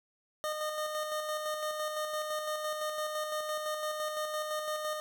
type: tone with tremolo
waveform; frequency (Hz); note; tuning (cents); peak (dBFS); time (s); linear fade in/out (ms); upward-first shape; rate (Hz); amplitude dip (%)
25% pulse; 612; D#5; -29; -28; 0.44-5; 0; square; 5.9; 35
effects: none